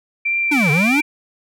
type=tone with vibrato; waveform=sine; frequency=2349 Hz; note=D7; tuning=in tune; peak=-16 dBFS; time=0.25-1.02 s; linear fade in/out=10 ms; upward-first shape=triangle; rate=2 Hz; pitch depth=17 cents each way
type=linear two-way sweep; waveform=square; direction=down then up; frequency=309.7 to 138.59 to 309.7 Hz; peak=-16 dBFS; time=0.51-1.01 s; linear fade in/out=10 ms; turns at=0.71 s
effects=none